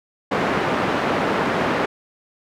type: band-pass noise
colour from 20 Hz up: pink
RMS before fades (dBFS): -21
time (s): 0.31-1.86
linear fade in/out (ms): 10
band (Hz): 220 to 1800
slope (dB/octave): 12
effects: none